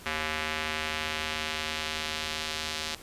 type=tone with band-pass filter sweep; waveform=square; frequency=77.78 Hz; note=D#2; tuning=in tune; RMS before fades=-33 dBFS; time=0.06-2.95 s; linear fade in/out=0 ms; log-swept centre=2200 to 4200 Hz; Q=1.2; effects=pink hiss -48 dBFS RMS until 3.02 s + resampled to 32000 Hz